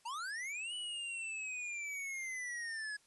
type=linear two-way sweep; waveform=square; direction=up then down; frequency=876 to 2969 to 1670 Hz; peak=-40 dBFS; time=0.05-2.97 s; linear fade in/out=10 ms; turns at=0.74 s; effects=white hiss -69 dBFS RMS until 3.06 s + resampled to 24000 Hz